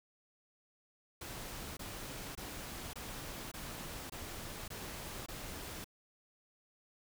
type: noise bursts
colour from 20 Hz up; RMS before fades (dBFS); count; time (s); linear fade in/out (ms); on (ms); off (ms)
pink; -45; 8; 1.21-5.844; 5; 560; 22
effects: none